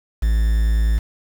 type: tone with quantisation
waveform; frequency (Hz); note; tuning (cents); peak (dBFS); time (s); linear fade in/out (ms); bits
triangle; 55; A1; 0; -12; 0.22-0.99; 10; 6
effects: none